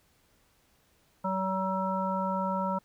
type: harmonic tone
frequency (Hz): 189.7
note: F#3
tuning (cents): +43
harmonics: 1 / 3 / 5 / 7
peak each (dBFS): -32 / -34 / -31 / -36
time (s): 1.24-2.79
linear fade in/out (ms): 10
effects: pink hiss -67 dBFS RMS until 2.84 s